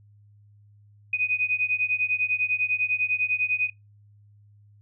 sine beating tone pair, 2489 / 2499 Hz, D#7 / D#7, 0 / +7 cents, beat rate 10 Hz, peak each -25 / -26 dBFS, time 1.13-3.7 s, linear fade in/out 5 ms, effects noise-tail reverb RT60 0.2 s tail -24 dB re dry + added 103 Hz sine -52 dBFS peak until 4.81 s

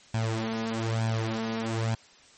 sawtooth tone with flanger, 112.5 Hz, A2, 39 cents sharp, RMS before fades -29 dBFS, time 0.14-1.95 s, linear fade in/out 5 ms, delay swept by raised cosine 1.2 to 4.8 ms, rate 1.1 Hz, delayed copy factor +0.8, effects white hiss -55 dBFS RMS until 2.37 s + MP3 32 kbps

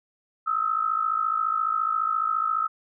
sine tone pair together, 1266.5 / 1321 Hz, D#6 / E6, +30 / +3 cents, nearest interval minor second, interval 73 cents, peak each -25 dBFS, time 0.46-2.68 s, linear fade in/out 20 ms, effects none

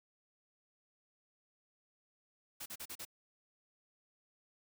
white noise bursts, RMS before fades -45 dBFS, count 5, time 2.6-3.052 s, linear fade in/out 10 ms, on 60 ms, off 38 ms, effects none

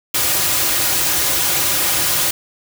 white noise with comb filter, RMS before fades -17 dBFS, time 0.14-2.31 s, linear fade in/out 5 ms, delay 4.5 ms, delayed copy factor -0.65, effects none

